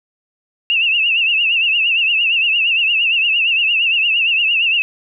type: tone with vibrato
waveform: sine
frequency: 2718 Hz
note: F7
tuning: 48 cents flat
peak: -12 dBFS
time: 0.7-4.82 s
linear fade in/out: 0 ms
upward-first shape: triangle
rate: 8.7 Hz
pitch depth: 120 cents each way
effects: none